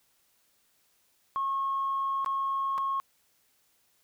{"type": "tone with dropouts", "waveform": "sine", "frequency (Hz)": 1088, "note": "C#6", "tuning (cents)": -33, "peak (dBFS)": -26, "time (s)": [1.36, 3], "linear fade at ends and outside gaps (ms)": 0, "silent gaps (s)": [[2.246, 2.261], [2.779, 2.782]], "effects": ["tanh soft clip ceiling -22 dBFS", "white hiss -69 dBFS RMS until 4.03 s"]}